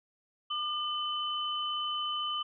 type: tone pair together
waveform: sine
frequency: 1203 / 3031 Hz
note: D6 / F#7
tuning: +41 / +41 cents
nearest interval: octave + major third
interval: 1600 cents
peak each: -34 / -33 dBFS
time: 0.5-2.43 s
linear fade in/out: 10 ms
effects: none